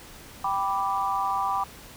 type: chord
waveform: sine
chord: G major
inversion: none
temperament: equal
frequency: 784 / 987.8 / 1174.7 Hz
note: G5 / B5 / D6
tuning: 0 / 0 / 0 cents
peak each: -28 dBFS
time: 0.44-1.64 s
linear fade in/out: 5 ms
effects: pink hiss -46 dBFS RMS until 1.96 s